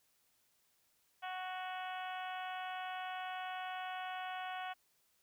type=harmonic tone; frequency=370 Hz; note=F#4; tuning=in tune; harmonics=2 / 3 / 4 / 5 / 6 / 7 / 8 / 9; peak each=-42 / -49 / -48 / -52 / -55 / -53 / -54 / -57 dBFS; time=1.22-4.74 s; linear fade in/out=20 ms; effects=white hiss -75 dBFS RMS until 5.22 s